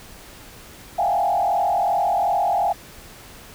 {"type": "tone with frequency modulation", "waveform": "sine", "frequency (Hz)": 758, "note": "F#5", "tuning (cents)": 42, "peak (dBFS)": -17, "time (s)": [0.98, 2.73], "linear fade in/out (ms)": 10, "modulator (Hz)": 42.7, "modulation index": 2, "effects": ["pink hiss -43 dBFS RMS until 3.54 s"]}